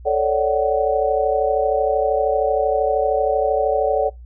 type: chord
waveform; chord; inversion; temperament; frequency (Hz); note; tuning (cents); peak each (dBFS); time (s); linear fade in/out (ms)
sine; D major seventh; second; equal with one note detuned; 440 / 554.4 / 587.3 / 749.9; A4 / C#5 / D5 / F#5; 0 / 0 / 0 / +23; -21; 0.05-4.1; 20
effects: noise-tail reverb RT60 0.2 s tail -24 dB re dry + added 60 Hz sine -36 dBFS peak until 4.25 s